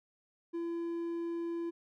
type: tone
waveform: triangle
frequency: 338 Hz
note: E4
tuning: 43 cents sharp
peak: -32 dBFS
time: 0.53-1.71 s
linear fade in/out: 20 ms
effects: none